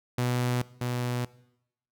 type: tone pair in turn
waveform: sawtooth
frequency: 123.47 / 122.78 Hz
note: B2 / B2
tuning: 0 / -10 cents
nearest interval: unison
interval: 10 cents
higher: first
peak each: -21 / -24 dBFS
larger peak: first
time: 0.18-0.62 / 0.81-1.25 s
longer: neither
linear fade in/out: 5 ms
effects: noise-tail reverb RT60 0.8 s tail -20 dB re dry